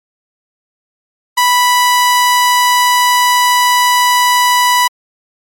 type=tone; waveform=sawtooth; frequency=986 Hz; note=B5; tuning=3 cents flat; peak=-4 dBFS; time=1.37-4.88 s; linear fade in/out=10 ms; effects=MP3 64 kbps